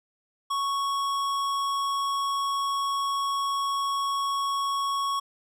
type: tone with tanh clipping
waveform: sine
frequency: 1108.7 Hz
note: C#6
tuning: in tune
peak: -27 dBFS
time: 0.5-5.2 s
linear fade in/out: 10 ms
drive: 17 dB
effects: none